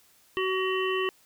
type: harmonic tone with a mistuned harmonic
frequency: 376.1 Hz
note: F#4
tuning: 28 cents sharp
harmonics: 1 / 3 / 5 / 7 / 8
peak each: -27 / -32 / -34 / -35 / -36 dBFS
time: 0.37-1.09 s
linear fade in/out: 0 ms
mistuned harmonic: 7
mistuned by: +56 cents
effects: white hiss -61 dBFS RMS until 1.25 s